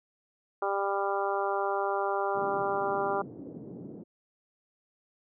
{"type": "harmonic tone", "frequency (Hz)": 198.2, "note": "G3", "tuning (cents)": 19, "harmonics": [2, 3, 4, 5, 6, 7], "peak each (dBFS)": [-32, -34, -32, -36, -35, -38], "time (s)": [0.62, 3.22], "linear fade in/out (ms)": 5}
{"type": "band-pass noise", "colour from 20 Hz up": "white", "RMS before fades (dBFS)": -43, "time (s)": [2.34, 4.04], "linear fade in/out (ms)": 20, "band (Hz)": [130, 390], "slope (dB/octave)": 24}
{"effects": []}